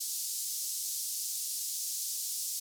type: band-pass noise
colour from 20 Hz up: pink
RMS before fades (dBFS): -36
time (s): 0-2.6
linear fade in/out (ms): 10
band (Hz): 5200 to 14000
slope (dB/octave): 24
effects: none